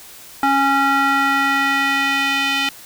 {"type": "tone with band-pass filter sweep", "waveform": "square", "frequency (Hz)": 275.3, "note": "C#4", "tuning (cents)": -12, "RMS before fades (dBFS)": -17, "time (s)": [0.43, 2.69], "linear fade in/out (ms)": 2, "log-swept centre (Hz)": [1100, 2800], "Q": 1.9, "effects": ["white hiss -40 dBFS RMS until 2.85 s"]}